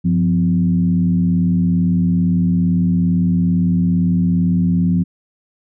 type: tone with frequency modulation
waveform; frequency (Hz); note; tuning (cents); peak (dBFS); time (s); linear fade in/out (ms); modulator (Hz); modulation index
sine; 175.4; F3; +8; -12; 0.04-5.04; 20; 77.7; 0.72
effects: none